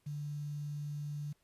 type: tone with quantisation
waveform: sine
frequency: 146.83 Hz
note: D3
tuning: in tune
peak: -37 dBFS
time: 0.06-1.33 s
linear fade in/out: 10 ms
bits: 10
effects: pink hiss -75 dBFS RMS until 1.43 s + resampled to 32000 Hz